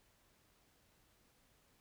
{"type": "silence", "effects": ["pink hiss -72 dBFS RMS until 1.8 s"]}